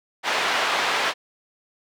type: band-pass noise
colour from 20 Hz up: pink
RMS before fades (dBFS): -23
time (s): 0.23-1.14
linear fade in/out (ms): 50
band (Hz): 740 to 3400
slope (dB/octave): 12
effects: none